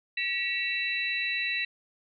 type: tone cluster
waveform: sine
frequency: 1936 / 2253 / 2688 / 3944 Hz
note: B6 / C#7 / E7 / B7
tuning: -35 / +28 / +33 / -3 cents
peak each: -32 / -38 / -30 / -35 dBFS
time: 0.17-1.65 s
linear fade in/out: 5 ms
effects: none